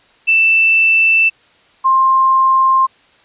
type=tone pair in turn; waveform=sine; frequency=2658 / 1056.7 Hz; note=E7 / C6; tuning=+14 / +17 cents; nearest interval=octave + major third; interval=1597 cents; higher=first; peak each=-8 dBFS; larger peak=neither; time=0.27-1.3 / 1.84-2.87 s; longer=neither; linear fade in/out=20 ms; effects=white hiss -50 dBFS RMS until 3.24 s + resampled to 8000 Hz